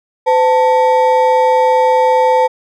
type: ring-modulated tone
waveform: triangle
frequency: 698.5 Hz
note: F5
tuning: in tune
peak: -3 dBFS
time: 0.26-2.48 s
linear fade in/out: 20 ms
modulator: 189 Hz
effects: none